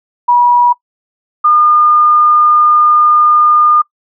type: tone pair in turn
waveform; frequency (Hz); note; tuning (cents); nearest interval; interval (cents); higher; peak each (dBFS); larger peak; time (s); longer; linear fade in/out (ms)
sine; 968 / 1213.3; B5 / D#6; -35 / -44; major third; 391; second; -5; neither; 0.28-0.73 / 1.44-3.82; second; 10
effects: noise-tail reverb RT60 0.1 s tail -22 dB re dry